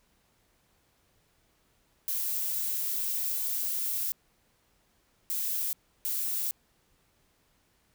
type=noise bursts at uneven times; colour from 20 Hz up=violet; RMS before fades=-31 dBFS; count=3; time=2.08-4.12 / 5.3-5.73 / 6.05-6.51 s; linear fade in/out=0 ms; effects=pink hiss -69 dBFS RMS until 7.94 s